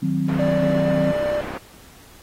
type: chord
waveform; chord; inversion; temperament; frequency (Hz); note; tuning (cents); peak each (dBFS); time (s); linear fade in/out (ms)
sine; C diminished; first; equal; 155.56 / 185 / 261.6; Eb3 / Gb3 / C4; 0 / 0 / 0; -23; 0.02-1.12; 10
type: band-pass noise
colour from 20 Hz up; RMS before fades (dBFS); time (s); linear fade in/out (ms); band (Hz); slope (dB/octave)
pink; -33; 0.28-1.58; 5; 240 to 1800; 12
type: click train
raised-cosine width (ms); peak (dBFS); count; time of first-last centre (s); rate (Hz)
3; -23; 40; 0.33-1.537; 32.3
type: tone with pitch glide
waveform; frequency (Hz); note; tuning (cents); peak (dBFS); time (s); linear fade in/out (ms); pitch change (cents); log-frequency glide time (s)
triangle; 587.3 to 593.4; D5 to D5; 0 to +18; -18; 0.39-1.41; 5; +18; 0.77-0.89
effects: pink hiss -48 dBFS RMS until 2.22 s + AAC 48 kbps